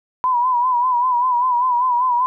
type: tone with vibrato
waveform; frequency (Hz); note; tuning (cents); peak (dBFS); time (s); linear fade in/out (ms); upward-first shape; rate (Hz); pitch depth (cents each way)
sine; 990; B5; +4; -14; 0.24-2.26; 0; sine; 5.1; 68
effects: none